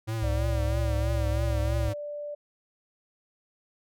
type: tone with vibrato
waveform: square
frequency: 108.2 Hz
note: A2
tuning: 29 cents flat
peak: -29 dBFS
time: 0.07-1.94 s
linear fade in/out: 20 ms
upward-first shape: triangle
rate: 3.1 Hz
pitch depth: 89 cents each way
type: tone with pitch glide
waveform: sine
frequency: 65.41 to 66.13 Hz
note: C2 to C2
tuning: 0 to +19 cents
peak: -26 dBFS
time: 0.22-1.89 s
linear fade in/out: 5 ms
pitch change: +19 cents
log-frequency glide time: 0.48-0.68 s
type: tone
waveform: sine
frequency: 587.3 Hz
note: D5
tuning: in tune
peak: -33 dBFS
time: 0.23-2.35 s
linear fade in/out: 10 ms
effects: none